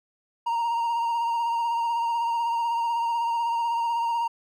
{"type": "tone with vibrato", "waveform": "triangle", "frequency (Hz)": 932.3, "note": "A#5", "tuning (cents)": 0, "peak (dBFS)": -21, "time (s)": [0.46, 4.28], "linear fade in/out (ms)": 10, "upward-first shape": "sine", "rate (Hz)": 16, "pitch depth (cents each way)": 26, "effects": []}